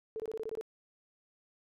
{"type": "tone bursts", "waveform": "sine", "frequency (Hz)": 441.3, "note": "A4", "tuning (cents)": 5, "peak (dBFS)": -35, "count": 8, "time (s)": [0.16, 0.611], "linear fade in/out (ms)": 0, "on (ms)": 38, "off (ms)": 21, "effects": []}